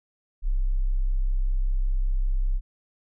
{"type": "tone", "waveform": "sine", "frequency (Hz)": 32.58, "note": "C1", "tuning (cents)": -7, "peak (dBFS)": -20, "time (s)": [0.42, 2.61], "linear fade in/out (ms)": 50, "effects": []}